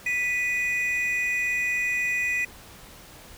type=tone pair together; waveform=triangle; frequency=1975.5 / 2481 Hz; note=B6 / D#7; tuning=0 / -6 cents; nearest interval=major third; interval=394 cents; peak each=-25 / -24 dBFS; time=0.06-2.45 s; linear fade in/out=5 ms; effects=pink hiss -47 dBFS RMS until 3.37 s